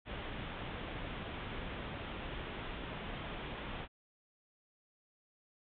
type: low-pass noise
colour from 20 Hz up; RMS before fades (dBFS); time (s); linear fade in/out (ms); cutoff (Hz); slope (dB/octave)
pink; -43; 0.05-3.88; 50; 3600; 96
effects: none